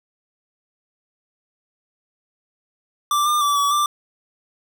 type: tone with pitch steps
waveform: square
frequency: 1174 / 1201 / 1158 / 1140 / 1180 Hz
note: D6 / D6 / D6 / C#6 / D6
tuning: -1 / +38 / -25 / +48 / +8 cents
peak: -17 dBFS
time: 3.11-3.86 s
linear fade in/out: 2 ms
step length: 150 ms
effects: none